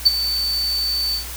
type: tone with ADSR envelope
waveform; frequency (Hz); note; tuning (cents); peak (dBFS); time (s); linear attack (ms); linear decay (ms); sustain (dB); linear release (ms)
triangle; 4536; C#8; +39; -5; 0.05-1.25; 17; 25; -13; 110
effects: added 60 Hz sine -33 dBFS peak until 1.36 s + white hiss -33 dBFS RMS until 1.36 s